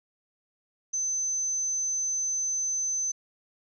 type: tone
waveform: sine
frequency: 6140 Hz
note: G8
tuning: 37 cents flat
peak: -26 dBFS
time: 0.93-3.12 s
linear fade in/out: 10 ms
effects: none